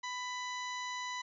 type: harmonic tone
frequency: 995 Hz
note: B5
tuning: 13 cents sharp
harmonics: 1 / 2 / 3 / 4 / 5 / 6 / 7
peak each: -40 / -42 / -50 / -46 / -59 / -50 / -54 dBFS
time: 0.03-1.22 s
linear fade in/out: 10 ms
effects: none